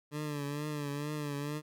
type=tone with vibrato; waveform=20% pulse; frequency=146.83 Hz; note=D3; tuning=in tune; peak=-30 dBFS; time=0.11-1.62 s; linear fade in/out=50 ms; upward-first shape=triangle; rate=2.2 Hz; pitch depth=65 cents each way; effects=none